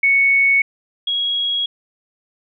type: tone pair in turn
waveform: sine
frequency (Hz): 2217 / 3311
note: C#7 / G#7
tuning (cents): 0 / -6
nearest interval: perfect fifth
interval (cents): 694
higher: second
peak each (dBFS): -11 / -17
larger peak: first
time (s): 0.03-0.62 / 1.07-1.66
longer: neither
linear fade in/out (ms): 5
effects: none